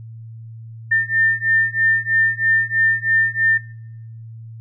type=beating tone pair; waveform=sine; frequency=1800 / 1803.1 Hz; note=A6 / A6; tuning=+39 / +42 cents; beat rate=3.1 Hz; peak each=-18 dBFS; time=0.91-3.58 s; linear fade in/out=10 ms; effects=noise-tail reverb RT60 0.8 s tail -22 dB re dry + added 113 Hz sine -33 dBFS peak until 4.6 s